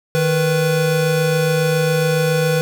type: tone pair together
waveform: square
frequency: 155.56 / 493.9 Hz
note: D#3 / B4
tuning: 0 / 0 cents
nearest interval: octave + minor sixth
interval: 2000 cents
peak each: -18 dBFS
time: 0.15-2.61 s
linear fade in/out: 0 ms
effects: none